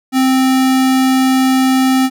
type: tone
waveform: square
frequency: 261.6 Hz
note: C4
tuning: in tune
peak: -10 dBFS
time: 0.12-2.1 s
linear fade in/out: 50 ms
effects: none